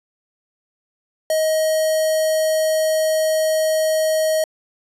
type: tone with notch filter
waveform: square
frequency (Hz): 630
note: D#5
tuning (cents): +21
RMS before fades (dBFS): -18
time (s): 1.3-4.44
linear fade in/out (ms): 2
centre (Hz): 2400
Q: 1
effects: resampled to 32000 Hz